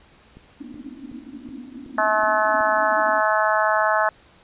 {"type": "click train", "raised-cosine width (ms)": 3, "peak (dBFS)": -30, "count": 7, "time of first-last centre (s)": [0.37, 2.609], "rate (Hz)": 2.68}
{"type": "band-pass noise", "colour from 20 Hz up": "white", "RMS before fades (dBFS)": -38, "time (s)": [0.6, 3.21], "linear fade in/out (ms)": 10, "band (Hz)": [230, 310], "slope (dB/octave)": 96}
{"type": "harmonic tone", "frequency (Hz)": 214.8, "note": "A3", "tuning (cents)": -41, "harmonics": [3, 4, 5, 6, 7, 8], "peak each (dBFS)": [-22, -23, -24, -25, -25, -26], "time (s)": [1.98, 4.09], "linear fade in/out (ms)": 2}
{"effects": ["pink hiss -53 dBFS RMS until 4.43 s", "resampled to 8000 Hz"]}